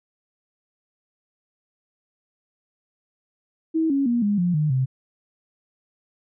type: tone with pitch steps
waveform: sine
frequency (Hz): 321.7 / 276.8 / 238.2 / 205 / 176.42 / 151.82 / 130.65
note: E4 / C#4 / A#3 / G#3 / F3 / D#3 / C3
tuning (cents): -42 / -2 / +38 / -22 / +18 / -42 / -2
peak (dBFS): -18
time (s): 3.74-4.86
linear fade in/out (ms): 20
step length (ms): 160
effects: none